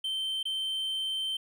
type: tone with dropouts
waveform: triangle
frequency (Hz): 3109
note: G7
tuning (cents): -15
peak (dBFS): -28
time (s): 0.04-1.37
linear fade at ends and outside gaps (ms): 5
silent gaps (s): 0.43-0.453
effects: none